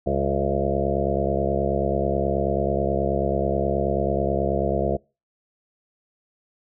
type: harmonic tone with a mistuned harmonic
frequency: 69.3 Hz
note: C#2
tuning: in tune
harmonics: 1 / 2 / 3 / 5 / 6 / 7 / 8 / 9 / 10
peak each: -29 / -29 / -29 / -29 / -29 / -29 / -29 / -29 / -29 dBFS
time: 0.06-4.97 s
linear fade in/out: 10 ms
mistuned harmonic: 10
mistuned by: -25 cents
effects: noise-tail reverb RT60 0.3 s tail -25 dB re dry